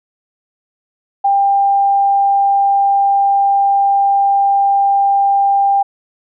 sine tone, 795 Hz, G5, 24 cents sharp, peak -9 dBFS, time 1.24-5.83 s, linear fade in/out 10 ms, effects none

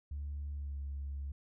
sine tone with pitch glide, 72.1 to 69.93 Hz, D2 to C#2, -31 to +16 cents, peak -36 dBFS, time 0.11-1.32 s, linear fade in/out 5 ms, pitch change -53 cents, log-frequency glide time 0.53-0.78 s, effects tanh soft clip ceiling -34 dBFS

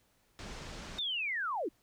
pink low-pass noise, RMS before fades -45 dBFS, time 0.39-0.99 s, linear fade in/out 0 ms, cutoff 6900 Hz, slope 24 dB/octave
sine linear sweep, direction down, 3719 to 260 Hz, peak -32 dBFS, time 0.98-1.69 s, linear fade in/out 10 ms
effects pink hiss -71 dBFS RMS until 1.82 s

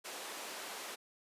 pink band-pass noise, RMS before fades -45 dBFS, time 0.04-0.96 s, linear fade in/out 20 ms, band 450 to 13000 Hz, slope 12 dB/octave, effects high-pass 200 Hz 12 dB/octave + resampled to 32000 Hz

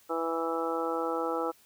harmonic tone, 164.81 Hz, E3, in tune, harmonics 2 / 3 / 4 / 5 / 6 / 7 / 8, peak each -35 / -32 / -40 / -36 / -42 / -42 / -35 dBFS, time 0.09-1.52 s, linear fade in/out 20 ms, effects white hiss -61 dBFS RMS until 1.65 s

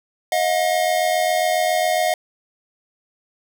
square tone pair together, 629.7 / 717 Hz, D#5 / F5, +21 / +45 cents, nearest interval major second, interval 224 cents, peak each -21 / -20 dBFS, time 0.32-2.14 s, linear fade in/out 2 ms, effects none

